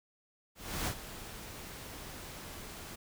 pink noise with ADSR envelope, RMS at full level -34 dBFS, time 0.55-2.96 s, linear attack 320 ms, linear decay 73 ms, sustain -12 dB, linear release 11 ms, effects none

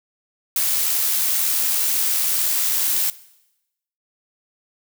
blue noise with amplitude modulation, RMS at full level -19 dBFS, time 0.56-3.1 s, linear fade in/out 2 ms, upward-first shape sine, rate 82 Hz, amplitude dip 25%, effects noise-tail reverb RT60 0.9 s tail -19 dB re dry

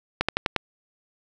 slowing click train, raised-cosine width 0.3 ms, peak -5 dBFS, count 5, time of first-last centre 0.21-0.563 s, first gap 76 ms, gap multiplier 1.1, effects none

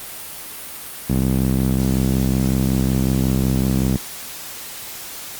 sawtooth tone with band-pass filter, 65.41 Hz, C2, in tune, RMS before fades -18 dBFS, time 1.09-3.97 s, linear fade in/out 10 ms, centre 200 Hz, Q 1.5, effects white hiss -33 dBFS RMS until 5.39 s + Opus 32 kbps

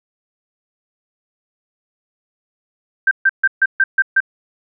sine tone bursts, 1568 Hz, G6, in tune, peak -9 dBFS, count 7, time 3.07-4.204 s, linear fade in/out 5 ms, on 42 ms, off 140 ms, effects none

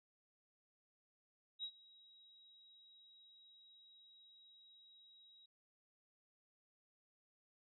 sine tone with ADSR envelope, 3829 Hz, A#7, 46 cents sharp, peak -40 dBFS, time 1.59-5.46 s, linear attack 45 ms, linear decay 71 ms, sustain -22 dB, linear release 6 ms, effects none

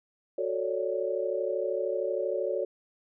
sine chord, D major seventh, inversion first, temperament equal with one note detuned, 370 / 442.8 / 554.4 / 587.3 Hz, F#4 / A4 / C#5 / D5, 0 / +11 / 0 / 0 cents, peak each -33 / -33 / -31 / -35 dBFS, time 0.38-2.65 s, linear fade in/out 5 ms, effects none

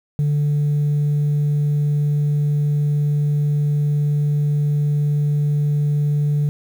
sine tone, 146.83 Hz, D3, in tune, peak -13 dBFS, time 0.19-6.49 s, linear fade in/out 0 ms, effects tanh soft clip ceiling -14 dBFS + 8-bit

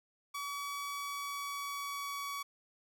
sawtooth tone with pitch glide, 1138 to 1130.8 Hz, C#6 to C#6, +45 to +34 cents, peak -34 dBFS, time 0.34-2.43 s, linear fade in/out 10 ms, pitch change -11 cents, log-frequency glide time 0.92-2.22 s, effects none

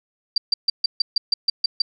sine tone bursts, 4699 Hz, D8, in tune, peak -14 dBFS, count 10, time 0.36-1.82 s, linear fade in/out 5 ms, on 20 ms, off 140 ms, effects none

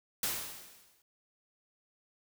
white noise with exponential decay, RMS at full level -31 dBFS, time 0.23-1.02 s, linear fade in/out 2 ms, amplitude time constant 170 ms, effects none

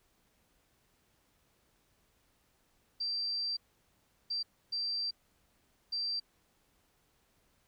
sine tone bursts at uneven times, 4699 Hz, D8, in tune, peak -32 dBFS, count 4, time 3-3.57 / 4.3-4.43 / 4.72-5.11 / 5.92-6.2 s, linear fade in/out 10 ms, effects pink hiss -72 dBFS RMS until 7.67 s

